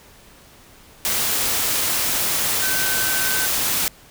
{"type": "tone in noise", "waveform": "sine", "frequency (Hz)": 1530, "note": "G6", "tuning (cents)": -42, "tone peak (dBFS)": -25, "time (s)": [2.62, 3.46], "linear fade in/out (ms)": 0, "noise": "white", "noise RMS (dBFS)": -21, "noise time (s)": [1.05, 3.88], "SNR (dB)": -7, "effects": ["pink hiss -48 dBFS RMS until 4.1 s"]}